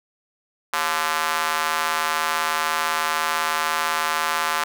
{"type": "tone with high-pass filter", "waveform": "square", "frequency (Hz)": 79, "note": "D#2", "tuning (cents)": 27, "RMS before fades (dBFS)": -23, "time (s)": [0.73, 4.64], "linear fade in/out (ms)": 5, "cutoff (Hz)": 1100, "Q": 1.9, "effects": []}